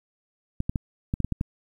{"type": "clicks", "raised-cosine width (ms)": 5, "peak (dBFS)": -13, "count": 8, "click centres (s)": [0.604, 0.695, 0.758, 1.139, 1.203, 1.246, 1.323, 1.411], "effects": ["9-bit"]}